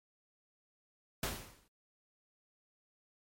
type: noise with exponential decay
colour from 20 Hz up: pink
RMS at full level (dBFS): -33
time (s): 1.23-1.68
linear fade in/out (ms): 2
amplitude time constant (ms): 96
effects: MP3 64 kbps